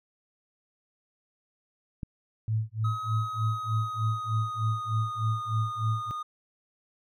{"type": "click", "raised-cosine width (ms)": 5, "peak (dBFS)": -22, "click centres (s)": 2.032}
{"type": "tone with tremolo", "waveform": "sine", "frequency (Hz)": 110, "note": "A2", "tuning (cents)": 0, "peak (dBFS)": -23, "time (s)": [2.48, 6.11], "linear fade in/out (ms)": 0, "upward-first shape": "sine", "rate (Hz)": 3.3, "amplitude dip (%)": 100}
{"type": "tone with pitch glide", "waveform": "triangle", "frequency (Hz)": [1270, 1228.2], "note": ["D#6", "D#6"], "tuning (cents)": [35, -23], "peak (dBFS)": -30, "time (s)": [2.84, 6.23], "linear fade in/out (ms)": 10, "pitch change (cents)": -58, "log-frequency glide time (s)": [3.07, 5.46]}
{"effects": []}